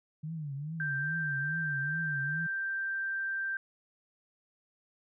sine tone with vibrato, 150 Hz, D3, 37 cents sharp, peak -35 dBFS, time 0.23-2.47 s, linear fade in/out 10 ms, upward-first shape triangle, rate 2.4 Hz, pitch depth 180 cents each way
sine tone, 1572 Hz, G6, 4 cents sharp, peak -31 dBFS, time 0.8-3.57 s, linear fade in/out 2 ms
effects none

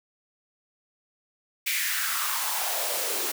white noise with high-pass filter sweep, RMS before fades -28 dBFS, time 1.66-3.32 s, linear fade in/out 10 ms, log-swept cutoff 2300 to 350 Hz, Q 3.7, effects none

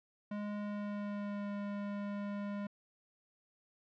square tone with pitch glide, 207 to 203.1 Hz, G#3 to G#3, -5 to -38 cents, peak -38 dBFS, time 0.31-2.67 s, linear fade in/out 5 ms, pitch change -33 cents, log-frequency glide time 0.55-1.51 s, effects low-pass 2000 Hz 12 dB/octave

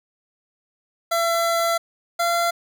25% pulse tone pair in turn, 674 / 685 Hz, E5 / F5, +38 / -34 cents, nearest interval unison, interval 28 cents, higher second, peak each -15 dBFS, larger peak neither, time 1.11-1.78 / 2.19-2.51 s, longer first, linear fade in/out 10 ms, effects none

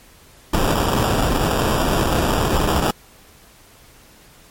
pink noise with sample-and-hold, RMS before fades -18 dBFS, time 0.53-2.91 s, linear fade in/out 5 ms, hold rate 2100 Hz, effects pink hiss -48 dBFS RMS until 4.5 s + MP3 64 kbps

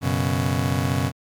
30% pulse chord, F# suspended fourth, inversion none, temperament just, 92.5 / 123.33 / 138.75 Hz, F#2 / B2 / C#3, 0 / -2 / +2 cents, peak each -22 dBFS, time 0.01-1.12 s, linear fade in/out 50 ms, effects MP3 96 kbps

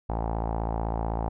sawtooth tone with low-pass filter, 55.9 Hz, A1, 28 cents sharp, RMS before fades -29 dBFS, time 0.09-1.29 s, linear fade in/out 5 ms, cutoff 830 Hz, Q 4.6, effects none

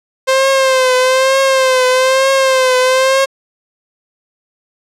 sawtooth tone with vibrato, 523.3 Hz, C5, in tune, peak -5 dBFS, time 0.27-3.26 s, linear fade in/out 20 ms, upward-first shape triangle, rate 1.1 Hz, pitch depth 60 cents each way, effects low-pass 9000 Hz 12 dB/octave

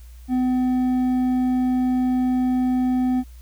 sine tone with hard clipping, 253.3 Hz, B3, 44 cents sharp, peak -19 dBFS, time 0.28-3.24 s, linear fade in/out 50 ms, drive 5 dB, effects added 60 Hz sine -39 dBFS peak until 3.41 s + white hiss -56 dBFS RMS until 3.41 s

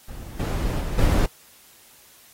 brown noise with level steps, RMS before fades -37 / -24 / -27 / -18 dBFS, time 0.08-1.26 s, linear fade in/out 5 ms, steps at 0.39 / 0.8 / 0.98 s, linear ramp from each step 10 ms, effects white hiss -52 dBFS RMS until 2.33 s + AAC 48 kbps

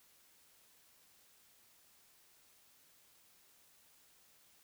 silence, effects white hiss -67 dBFS RMS until 4.63 s

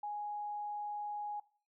sine tone, 830.6 Hz, G#5, in tune, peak -37 dBFS, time 0.03-1.4 s, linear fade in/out 5 ms, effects noise-tail reverb RT60 0.4 s tail -19 dB re dry

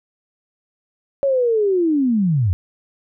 sine linear sweep, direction down, 563 to 81.4 Hz, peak -14 dBFS, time 1.23-2.53 s, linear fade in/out 0 ms, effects none

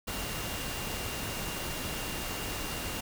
sine tone in noise, 2794 Hz, F7, in tune, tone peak -44 dBFS, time 0.07-3.01 s, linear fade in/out 10 ms, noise pink, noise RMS -36 dBFS, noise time 0.07-3.01 s, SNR -11 dB, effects none

